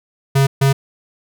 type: tone bursts at uneven times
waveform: square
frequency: 136.8 Hz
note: C#3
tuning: 23 cents flat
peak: -11 dBFS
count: 2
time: 0.35-0.47 / 0.61-0.73 s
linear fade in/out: 10 ms
effects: none